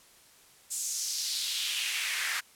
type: noise with high-pass filter sweep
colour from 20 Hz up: pink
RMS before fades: -32 dBFS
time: 0.7-2.41 s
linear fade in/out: 20 ms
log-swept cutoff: 7700 to 1600 Hz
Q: 2.6
effects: white hiss -58 dBFS RMS until 2.55 s + low-pass 12000 Hz 12 dB/octave